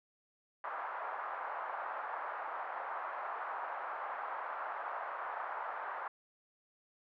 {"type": "band-pass noise", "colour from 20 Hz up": "pink", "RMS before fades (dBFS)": -41, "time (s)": [0.64, 6.08], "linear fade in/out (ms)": 2, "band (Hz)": [750, 1400], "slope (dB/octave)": 24, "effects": []}